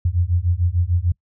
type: beating tone pair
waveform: sine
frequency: 84.5 / 91.2 Hz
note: E2 / F#2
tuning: +43 / -24 cents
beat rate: 6.7 Hz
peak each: -19 dBFS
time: 0.05-1.12 s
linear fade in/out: 5 ms
effects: noise-tail reverb RT60 0.1 s tail -25 dB re dry